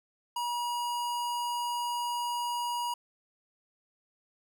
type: tone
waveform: square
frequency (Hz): 960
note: B5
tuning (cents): -49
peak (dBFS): -31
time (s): 0.36-2.94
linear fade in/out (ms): 5
effects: none